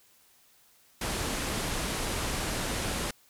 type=low-pass noise; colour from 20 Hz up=pink; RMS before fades=-32 dBFS; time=1.01-3.11 s; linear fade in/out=5 ms; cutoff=12000 Hz; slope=48 dB/octave; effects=white hiss -62 dBFS RMS until 3.29 s